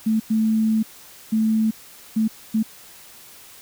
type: tone bursts at uneven times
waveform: sine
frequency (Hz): 219.8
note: A3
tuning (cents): -2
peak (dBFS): -16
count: 5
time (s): 0.06-0.2 / 0.3-0.83 / 1.32-1.71 / 2.16-2.28 / 2.54-2.63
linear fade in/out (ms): 10
effects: white hiss -45 dBFS RMS until 3.61 s